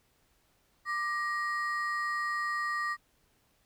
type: ring-modulated tone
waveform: triangle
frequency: 1536 Hz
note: G6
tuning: 36 cents flat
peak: -25 dBFS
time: 0.85-2.97 s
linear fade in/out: 50 ms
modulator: 351 Hz
effects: pink hiss -70 dBFS RMS until 3.65 s